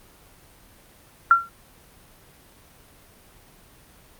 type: tone with exponential decay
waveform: sine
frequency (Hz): 1369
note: F6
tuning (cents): -35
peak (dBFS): -7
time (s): 1.31-1.49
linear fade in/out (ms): 1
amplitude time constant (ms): 39
effects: pink hiss -52 dBFS RMS until 4.19 s + Opus 32 kbps